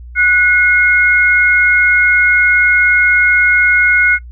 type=tone pair together; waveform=sine; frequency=1471.3 / 2152 Hz; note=F#6 / C7; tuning=-10 / +48 cents; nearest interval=perfect fifth; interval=658 cents; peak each=-10 dBFS; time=0.15-4.19 s; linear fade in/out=50 ms; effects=noise-tail reverb RT60 0.1 s tail -22 dB re dry + added 60 Hz sine -29 dBFS peak until 4.31 s